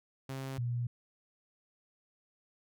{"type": "tone pair in turn", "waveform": ["sawtooth", "sine"], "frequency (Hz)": [134, 120.47], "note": ["C3", "B2"], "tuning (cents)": [42, -43], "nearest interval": "major second", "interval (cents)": 185, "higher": "first", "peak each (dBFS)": [-34, -31], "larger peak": "second", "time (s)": [[0.29, 0.58], [0.58, 0.87]], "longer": "neither", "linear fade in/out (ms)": 5, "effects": []}